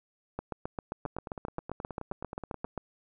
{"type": "two click trains", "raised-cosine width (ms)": 1, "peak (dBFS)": [-24, -20], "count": [16, 19], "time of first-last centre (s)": [[1.06, 2.649], [0.39, 2.777]], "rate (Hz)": [9.44, 7.54], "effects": []}